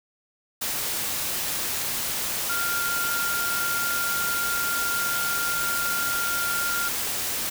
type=tone in noise; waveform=sine; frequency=1396.9 Hz; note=F6; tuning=in tune; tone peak=-26 dBFS; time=2.49-6.89 s; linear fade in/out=10 ms; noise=white; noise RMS=-28 dBFS; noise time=0.61-7.5 s; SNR=-1 dB; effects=none